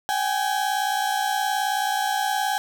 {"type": "tone pair together", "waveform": "35% pulse", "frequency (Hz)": [771.7, 830.6], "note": ["G5", "G#5"], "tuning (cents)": [-27, 0], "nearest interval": "minor second", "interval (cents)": 127, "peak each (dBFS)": -23, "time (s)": [0.09, 2.58], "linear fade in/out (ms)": 0, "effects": []}